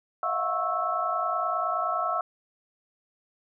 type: tone cluster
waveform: sine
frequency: 641 / 700 / 730 / 1100 / 1315 Hz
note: E5 / F5 / F#5 / C#6 / E6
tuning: -49 / +4 / -24 / -14 / -5 cents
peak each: -34 / -33 / -34 / -31 / -28 dBFS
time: 0.23-2.21 s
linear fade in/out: 2 ms
effects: none